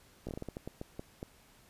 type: slowing click train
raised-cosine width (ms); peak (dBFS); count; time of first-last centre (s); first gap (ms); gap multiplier
2; -26; 12; 0.27-1.229; 17; 1.3
effects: pink hiss -62 dBFS RMS until 1.69 s + resampled to 32000 Hz